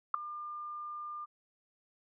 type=tone with ADSR envelope; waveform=sine; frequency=1200 Hz; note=D6; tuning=37 cents sharp; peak=-19 dBFS; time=0.14-1.26 s; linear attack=4 ms; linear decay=3 ms; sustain=-20 dB; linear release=22 ms; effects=none